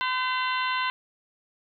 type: harmonic tone with a mistuned harmonic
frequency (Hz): 510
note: C5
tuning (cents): -44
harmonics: 2 / 3 / 4 / 5 / 6 / 7 / 8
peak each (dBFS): -27 / -31 / -33 / -35 / -37 / -38 / -39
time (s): 0.01-0.9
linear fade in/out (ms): 0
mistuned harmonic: 5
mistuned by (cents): +110
effects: none